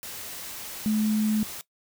sine tone in noise, 214.9 Hz, A3, 41 cents flat, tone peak -21 dBFS, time 0.86-1.43 s, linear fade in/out 0 ms, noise white, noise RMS -38 dBFS, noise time 0.03-1.61 s, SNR +14 dB, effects noise-tail reverb RT60 0.1 s tail -18 dB re dry

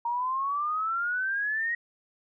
sine exponential sweep, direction up, 932.3 to 1900 Hz, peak -26 dBFS, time 0.05-1.75 s, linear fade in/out 5 ms, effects none

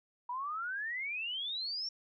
sine exponential sweep, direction up, 955 to 5570 Hz, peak -35 dBFS, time 0.29-1.89 s, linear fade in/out 5 ms, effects none

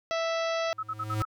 harmonic tone, 659.3 Hz, E5, in tune, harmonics 1 / 2 / 3 / 4 / 5 / 6 / 7 / 8 / 9, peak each -28 / -34 / -38 / -40 / -42 / -44 / -45 / -46 / -47 dBFS, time 0.11-0.73 s, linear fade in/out 0 ms
square tone with exponential growth, 107.2 Hz, A2, 45 cents flat, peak -25 dBFS, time 0.66-1.22 s, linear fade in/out 0 ms, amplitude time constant 120 ms
sine tone bursts, 1291 Hz, E6, 37 cents flat, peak -29 dBFS, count 5, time 0.78-1.252 s, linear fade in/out 10 ms, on 52 ms, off 53 ms
effects none

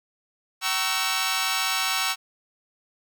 10% pulse chord, G diminished seventh, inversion none, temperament equal with one note detuned, 764.3 / 932.3 / 1108.7 / 1318.5 Hz, G5 / Bb5 / Db6 / Fb6, -44 / 0 / 0 / 0 cents, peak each -21 / -23 / -20 / -19 dBFS, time 0.61-2.16 s, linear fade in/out 50 ms, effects none

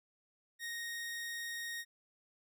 sawtooth tone, 1864.7 Hz, A#6, in tune, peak -36 dBFS, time 0.59-1.85 s, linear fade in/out 50 ms, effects none

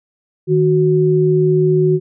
sine tone pair together, 155.56 / 370 Hz, D#3 / F#4, 0 / 0 cents, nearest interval octave + minor third, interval 1500 cents, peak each -14 / -12 dBFS, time 0.47-2 s, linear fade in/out 50 ms, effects none

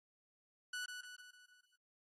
sawtooth tone with echo, 1480 Hz, F#6, in tune, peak -37 dBFS, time 0.73-0.86 s, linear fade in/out 5 ms, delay 150 ms, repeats 6, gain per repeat -5 dB, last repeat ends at 1.76 s, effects low-pass 11000 Hz 12 dB/octave + AAC 32 kbps

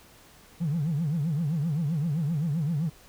triangle tone with vibrato, 155.56 Hz, D#3, in tune, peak -21 dBFS, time 0.6-2.9 s, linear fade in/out 20 ms, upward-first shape triangle, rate 7.7 Hz, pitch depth 240 cents each way, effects tanh soft clip ceiling -21 dBFS + pink hiss -54 dBFS RMS until 3.08 s

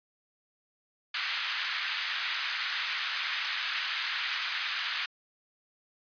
pink band-pass noise, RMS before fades -33 dBFS, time 1.14-5.06 s, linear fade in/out 5 ms, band 1400 to 4500 Hz, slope 24 dB/octave, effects resampled to 11025 Hz

